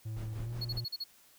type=tone with pitch glide; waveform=triangle; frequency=110 to 118.58 Hz; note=A2 to A#2; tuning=0 to +30 cents; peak=-34 dBFS; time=0.05-0.85 s; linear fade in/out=10 ms; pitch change=+130 cents; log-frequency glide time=0.41-0.51 s
type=noise with tremolo; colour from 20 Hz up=brown; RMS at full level=-42 dBFS; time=0.16-0.79 s; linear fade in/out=10 ms; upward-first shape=sine; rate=5.3 Hz; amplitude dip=75%
type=tone bursts; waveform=triangle; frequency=4345 Hz; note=C#8; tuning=35 cents flat; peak=-33 dBFS; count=6; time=0.61-1.041 s; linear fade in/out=10 ms; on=41 ms; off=37 ms
effects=white hiss -62 dBFS RMS until 1.38 s